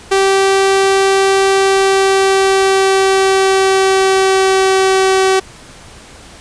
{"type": "tone with pitch glide", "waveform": "sawtooth", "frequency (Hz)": [388.4, 381.3], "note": ["G4", "G4"], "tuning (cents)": [-16, -48], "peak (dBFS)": -5, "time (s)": [0.11, 5.4], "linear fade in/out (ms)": 10, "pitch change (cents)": -32, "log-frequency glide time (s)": [1.52, 5.23], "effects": ["pink hiss -37 dBFS RMS until 6.4 s", "resampled to 22050 Hz"]}